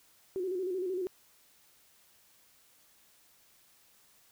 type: tone with vibrato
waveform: sine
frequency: 369.4 Hz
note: F#4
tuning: 3 cents flat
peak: -31 dBFS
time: 0.36-1.07 s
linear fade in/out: 0 ms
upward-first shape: square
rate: 13 Hz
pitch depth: 59 cents each way
effects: white hiss -64 dBFS RMS until 4.31 s